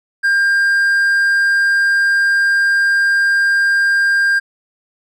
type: tone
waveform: triangle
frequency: 1600 Hz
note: G6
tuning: 35 cents sharp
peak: -9 dBFS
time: 0.23-4.4 s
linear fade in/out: 20 ms
effects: none